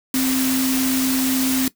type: tone in noise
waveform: sine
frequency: 261.6 Hz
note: C4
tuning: in tune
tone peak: -18 dBFS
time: 0.14-1.68 s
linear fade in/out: 2 ms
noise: white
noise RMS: -24 dBFS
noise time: 0.14-1.68 s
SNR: +3 dB
effects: noise-tail reverb RT60 0.1 s tail -17 dB re dry